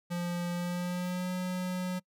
square tone with pitch glide, 174.61 to 182.45 Hz, F3 to F#3, 0 to -24 cents, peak -32 dBFS, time 0.1-2 s, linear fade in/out 20 ms, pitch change +76 cents, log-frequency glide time 0.53-1.32 s, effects noise-tail reverb RT60 0.1 s tail -26 dB re dry

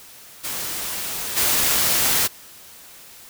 white noise with level steps, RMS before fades -28 / -19 dBFS, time 0.43-2.28 s, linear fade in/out 20 ms, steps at 1.36 s, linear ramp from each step 20 ms, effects white hiss -44 dBFS RMS until 3.29 s

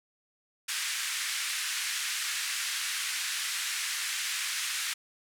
pink band-pass noise, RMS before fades -33 dBFS, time 0.68-4.94 s, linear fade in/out 10 ms, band 1600 to 11000 Hz, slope 24 dB/octave, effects none

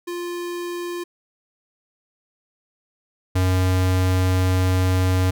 square tone pair in turn, 349.2 / 92.49 Hz, F4 / F#2, 0 / 0 cents, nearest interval octave + major seventh, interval 2300 cents, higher first, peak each -27 / -17 dBFS, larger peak second, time 0.07-1.04 / 3.35-5.31 s, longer second, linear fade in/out 10 ms, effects none

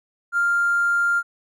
triangle tone with hard clipping, 1396.9 Hz, F6, in tune, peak -17 dBFS, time 0.32-1.23 s, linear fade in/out 50 ms, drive 3 dB, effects none

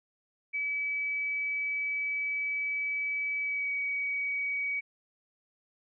sine tone with pitch glide, 2290 to 2264 Hz, D7 to C#7, -44 to +36 cents, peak -29 dBFS, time 0.53-4.81 s, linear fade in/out 20 ms, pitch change -20 cents, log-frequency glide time 3.41-3.71 s, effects none

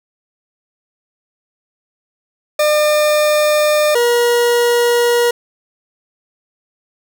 40% pulse tone pair in turn, 602 / 477.8 Hz, D5 / A#4, +43 / +43 cents, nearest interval major third, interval 400 cents, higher first, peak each -10 dBFS, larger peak neither, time 2.59-3.95 / 3.95-5.31 s, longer neither, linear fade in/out 5 ms, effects none

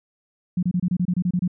sine tone bursts, 178.8 Hz, F3, 41 cents sharp, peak -18 dBFS, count 11, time 0.57-1.478 s, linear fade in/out 5 ms, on 58 ms, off 27 ms, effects none

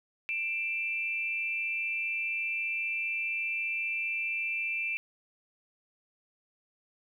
sine tone pair together, 2363 / 2648 Hz, D7 / E7, +10 / +7 cents, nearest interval major second, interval 197 cents, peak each -32 / -33 dBFS, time 0.29-4.97 s, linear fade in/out 0 ms, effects 11-bit

